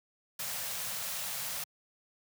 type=band-stop noise; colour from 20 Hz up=white; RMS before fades=-37 dBFS; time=0.39-1.64 s; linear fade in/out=5 ms; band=220 to 470 Hz; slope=96 dB/octave; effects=high-pass 100 Hz 12 dB/octave